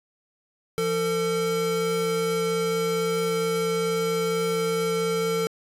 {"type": "tone pair together", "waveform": "square", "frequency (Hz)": [171.6, 450.4], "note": ["F3", "A4"], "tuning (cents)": [-30, 40], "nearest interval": "octave + perfect fourth", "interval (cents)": 1670, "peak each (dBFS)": [-31, -24], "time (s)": [0.78, 5.47], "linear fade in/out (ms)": 0, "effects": ["resampled to 32000 Hz"]}